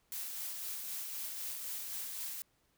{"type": "noise with tremolo", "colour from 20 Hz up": "blue", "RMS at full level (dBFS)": -40, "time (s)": [0.12, 2.42], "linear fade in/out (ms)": 0, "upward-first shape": "sine", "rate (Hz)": 3.9, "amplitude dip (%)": 30, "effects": ["pink hiss -74 dBFS RMS until 2.77 s"]}